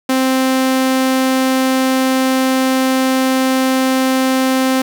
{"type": "tone", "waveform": "sawtooth", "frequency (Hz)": 261.6, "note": "C4", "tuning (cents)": 0, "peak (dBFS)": -8, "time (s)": [0.09, 4.82], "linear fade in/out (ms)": 5, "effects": ["7-bit"]}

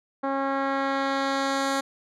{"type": "tone with low-pass filter sweep", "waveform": "10% pulse", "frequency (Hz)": 272.7, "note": "C#4", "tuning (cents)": -28, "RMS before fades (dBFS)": -26, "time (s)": [0.23, 1.81], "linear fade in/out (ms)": 10, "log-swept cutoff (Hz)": [1100, 9400], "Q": 0.84, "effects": []}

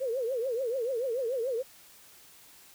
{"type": "tone with vibrato", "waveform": "sine", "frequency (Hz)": 493.9, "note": "B4", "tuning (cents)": 0, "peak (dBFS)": -28, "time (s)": [0, 1.63], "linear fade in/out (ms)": 20, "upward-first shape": "triangle", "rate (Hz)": 6.9, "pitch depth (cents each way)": 210, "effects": ["white hiss -55 dBFS RMS until 2.74 s"]}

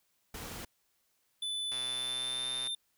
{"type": "noise", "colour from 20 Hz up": "pink", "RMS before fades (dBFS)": -43, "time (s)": [0.34, 0.65], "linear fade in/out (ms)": 5}
{"type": "tone with pitch glide", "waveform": "square", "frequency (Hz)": [3496, 3592], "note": ["A7", "A7"], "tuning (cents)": [-12, 35], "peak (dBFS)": -34, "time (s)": [1.42, 2.75], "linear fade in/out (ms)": 5, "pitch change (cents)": 47, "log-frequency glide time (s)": [1.76, 2.5]}
{"type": "click train", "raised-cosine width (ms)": 0.2, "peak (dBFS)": -27, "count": 121, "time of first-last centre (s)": [1.72, 2.672], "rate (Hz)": 126}
{"effects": ["white hiss -75 dBFS RMS until 2.97 s"]}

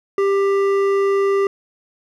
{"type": "tone with hard clipping", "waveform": "sine", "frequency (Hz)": 395.1, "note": "G4", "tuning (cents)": 14, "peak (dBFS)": -16, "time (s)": [0.18, 1.47], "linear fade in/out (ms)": 2, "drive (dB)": 10, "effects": []}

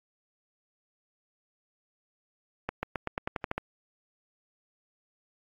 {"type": "accelerating click train", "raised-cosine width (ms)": 0.5, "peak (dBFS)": -15, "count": 10, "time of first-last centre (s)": [2.69, 3.58], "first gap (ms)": 140, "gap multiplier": 0.91, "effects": ["AAC 32 kbps"]}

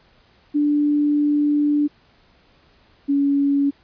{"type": "tone pair in turn", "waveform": "sine", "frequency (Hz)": [293.7, 281.4], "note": ["D4", "C#4"], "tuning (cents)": [0, 26], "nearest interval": "minor second", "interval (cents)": 74, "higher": "first", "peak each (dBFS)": -15, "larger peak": "neither", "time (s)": [[0.54, 1.88], [3.08, 3.71]], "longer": "first", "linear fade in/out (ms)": 20, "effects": ["pink hiss -56 dBFS RMS until 3.83 s", "resampled to 11025 Hz"]}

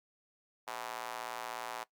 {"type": "tone with high-pass filter", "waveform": "square", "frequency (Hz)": 58.27, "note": "A#1", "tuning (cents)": 0, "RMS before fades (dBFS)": -42, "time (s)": [0.67, 1.84], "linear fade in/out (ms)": 10, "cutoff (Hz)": 840, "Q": 1.9, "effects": ["noise-tail reverb RT60 0.1 s tail -19 dB re dry", "Opus 48 kbps"]}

